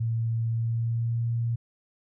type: tone with pitch glide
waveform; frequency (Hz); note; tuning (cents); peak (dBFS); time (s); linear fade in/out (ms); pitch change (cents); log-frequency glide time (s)
sine; 114.3 to 116.84; A#2 to A#2; -34 to +4; -24; 0-1.56; 10; +38; 0.47-1.24
effects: none